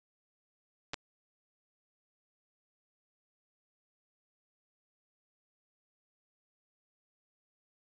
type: clicks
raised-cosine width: 0.2 ms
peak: -19 dBFS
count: 2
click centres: 0.935 / 0.942 s
effects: resampled to 16000 Hz